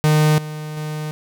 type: tone with level steps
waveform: 45% pulse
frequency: 153.1 Hz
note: D#3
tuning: 28 cents flat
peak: -12 / -27 / -24 dBFS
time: 0.04-1.11 s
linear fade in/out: 0 ms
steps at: 0.38 / 0.77 s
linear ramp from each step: 2 ms
effects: none